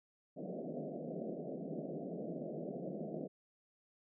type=band-pass noise; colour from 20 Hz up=pink; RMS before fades=-43 dBFS; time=0.36-3.28 s; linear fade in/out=20 ms; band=150 to 690 Hz; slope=96 dB/octave; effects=none